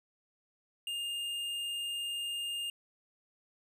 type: tone with hard clipping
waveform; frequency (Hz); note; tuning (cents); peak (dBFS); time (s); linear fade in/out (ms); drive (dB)
triangle; 2819; F7; +16; -36; 0.87-2.7; 2; 13
effects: none